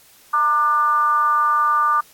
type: tone with frequency modulation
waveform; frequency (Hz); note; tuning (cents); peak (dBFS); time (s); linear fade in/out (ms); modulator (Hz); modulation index
sine; 1193; D6; +27; -14; 0.33-2.01; 10; 276; 0.56
effects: white hiss -50 dBFS RMS until 2.13 s + AAC 64 kbps